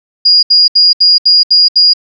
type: tone bursts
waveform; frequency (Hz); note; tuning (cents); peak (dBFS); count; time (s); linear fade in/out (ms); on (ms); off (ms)
sine; 4862; D#8; -41; -3; 7; 0.25-1.936; 10; 180; 71
effects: none